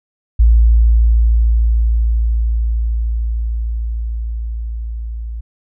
sine tone with level ramp, 56.6 Hz, A1, 50 cents sharp, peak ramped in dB -5 to -22 dBFS, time 0.39-5.41 s, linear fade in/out 10 ms, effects none

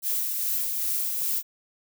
violet noise with tremolo, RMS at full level -26 dBFS, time 0.02-1.43 s, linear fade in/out 50 ms, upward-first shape sine, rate 2.5 Hz, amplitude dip 30%, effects none

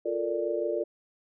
sine chord, Bb major seventh, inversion second, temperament equal, 349.2 / 440 / 466.2 / 587.3 Hz, F4 / A4 / Bb4 / D5, 0 / 0 / 0 / 0 cents, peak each -32 / -33 / -33 / -31 dBFS, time 0.05-0.84 s, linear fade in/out 10 ms, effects none

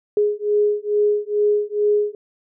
sine beating tone pair, 415.3 / 417.6 Hz, G#4 / G#4, 0 / +10 cents, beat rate 2.3 Hz, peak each -19 / -19 dBFS, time 0.17-2.15 s, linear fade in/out 2 ms, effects none

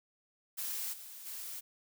blue noise with level steps, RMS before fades -38 / -49 / -43 dBFS, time 0.57-1.61 s, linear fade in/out 20 ms, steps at 0.92 / 1.25 s, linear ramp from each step 20 ms, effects none

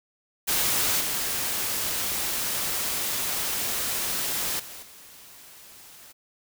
white noise with level steps, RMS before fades -24 / -28 / -41 / -48 dBFS, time 0.47-6.13 s, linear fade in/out 20 ms, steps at 1 / 4.59 / 4.82 s, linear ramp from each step 10 ms, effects none

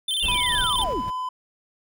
square tone with vibrato, 3322 Hz, G#7, in tune, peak -23 dBFS, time 0.08-0.84 s, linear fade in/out 5 ms, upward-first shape square, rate 17 Hz, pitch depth 110 cents each way
sine linear sweep, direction down, 2892 to 181.7 Hz, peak -26 dBFS, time 0.2-1.02 s, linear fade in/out 20 ms
brown noise with tremolo, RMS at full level -31 dBFS, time 0.22-1.11 s, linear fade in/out 20 ms, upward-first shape square, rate 3.5 Hz, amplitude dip 45%
triangle tone with pitch glide, 987.8 to 1011.5 Hz, B5 to B5, 0 to +41 cents, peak -24 dBFS, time 0.28-1.29 s, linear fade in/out 5 ms, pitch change +41 cents, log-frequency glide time 0.54-1.15 s
effects none

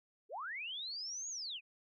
sine linear two-way sweep, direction up then down, 360.9 to 6780 to 2381 Hz, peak -40 dBFS, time 0.29-1.61 s, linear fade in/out 50 ms, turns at 1.29 s, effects none

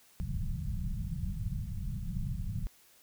pink low-pass noise, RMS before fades -35 dBFS, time 0.2-2.67 s, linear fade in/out 0 ms, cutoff 200 Hz, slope 96 dB/octave, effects white hiss -62 dBFS RMS until 3.02 s

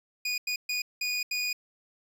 25% pulse tone bursts at uneven times, 2463 Hz, D#7, 18 cents flat, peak -24 dBFS, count 5, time 0.25-0.38 / 0.47-0.56 / 0.69-0.82 / 1.01-1.23 / 1.31-1.53 s, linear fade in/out 5 ms, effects resampled to 32000 Hz

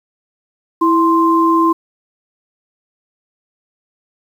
sine tone pair together, 329.6 / 1045.7 Hz, E4 / C6, 0 / -1 cents, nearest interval octave + minor sixth, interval 1999 cents, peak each -12 dBFS, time 0.81-1.73 s, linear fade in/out 10 ms, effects 7-bit

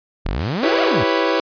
sawtooth exponential two-way sweep, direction up then down, 34.65 to 740 to 84.9 Hz, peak -16 dBFS, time 0.25-1.04 s, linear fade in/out 10 ms, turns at 0.82 s
white noise, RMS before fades -33 dBFS, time 0.39-0.9 s, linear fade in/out 20 ms
sawtooth chord, C# half-diminished seventh, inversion first, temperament equal, 329.6 / 392 / 493.9 / 554.4 Hz, E4 / G4 / B4 / C#5, 0 / 0 / 0 / 0 cents, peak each -17 / -19 / -17 / -18 dBFS, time 0.63-1.4 s, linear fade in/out 2 ms
effects resampled to 11025 Hz

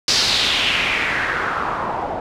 white noise with low-pass filter sweep, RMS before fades -20 dBFS, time 0.08-2.2 s, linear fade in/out 2 ms, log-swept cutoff 5100 to 730 Hz, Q 3.2, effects none

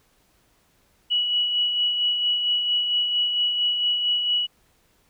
sine tone with tremolo, 2932 Hz, F#7, 16 cents flat, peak -18 dBFS, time 1.1-4.47 s, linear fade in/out 20 ms, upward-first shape sine, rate 4.4 Hz, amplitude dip 40%, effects pink hiss -63 dBFS RMS until 5.09 s

